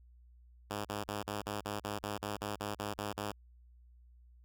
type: tone bursts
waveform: 5% pulse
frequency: 103.1 Hz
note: G#2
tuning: 12 cents flat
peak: -25 dBFS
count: 14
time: 0.7-3.32 s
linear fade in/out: 10 ms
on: 150 ms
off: 40 ms
effects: added 60 Hz sine -57 dBFS peak until 4.44 s